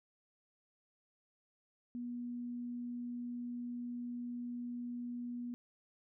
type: tone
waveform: sine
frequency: 242.1 Hz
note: B3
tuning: 34 cents flat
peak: -39 dBFS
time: 1.95-5.54 s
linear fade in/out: 0 ms
effects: none